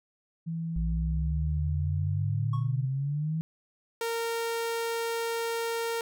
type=tone with pitch glide; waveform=sine; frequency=164.81 to 145.98 Hz; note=E3 to D3; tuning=0 to -10 cents; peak=-30 dBFS; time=0.46-2.86 s; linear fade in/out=20 ms; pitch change=-210 cents; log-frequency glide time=0.92-1.8 s
type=exponential sweep; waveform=sine; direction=up; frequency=55.4 to 163.1 Hz; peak=-27 dBFS; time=0.76-3.41 s; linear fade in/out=0 ms
type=tone with exponential decay; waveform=triangle; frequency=1102 Hz; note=C#6; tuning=11 cents flat; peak=-32 dBFS; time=2.53-2.75 s; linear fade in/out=5 ms; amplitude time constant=47 ms
type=tone; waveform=sawtooth; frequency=461.2 Hz; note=A#4; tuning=19 cents flat; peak=-25 dBFS; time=4.01-6.01 s; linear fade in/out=2 ms
effects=none